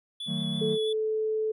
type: tone with vibrato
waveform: triangle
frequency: 3423 Hz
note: A7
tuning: 48 cents flat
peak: -32 dBFS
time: 0.2-0.93 s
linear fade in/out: 5 ms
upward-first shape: sine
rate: 6.1 Hz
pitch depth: 14 cents each way
type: chord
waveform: triangle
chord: D# diminished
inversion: none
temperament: just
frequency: 155.56 / 186.68 / 224 Hz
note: D#3 / F#3 / A3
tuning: 0 / +16 / +31 cents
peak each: -31 dBFS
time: 0.26-0.78 s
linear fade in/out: 50 ms
type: tone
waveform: sine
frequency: 435.4 Hz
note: A4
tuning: 18 cents flat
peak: -25 dBFS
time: 0.61-1.52 s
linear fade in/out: 10 ms
effects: none